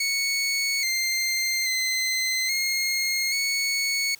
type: tone with pitch steps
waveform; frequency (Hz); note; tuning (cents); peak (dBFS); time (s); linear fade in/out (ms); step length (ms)
20% pulse; 2216 / 2096 / 2055 / 2142 / 2215; C#7 / C7 / C7 / C7 / C#7; -1 / +2 / -32 / +40 / -2; -18; 0-4.15; 5; 830
effects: white hiss -51 dBFS RMS until 4.19 s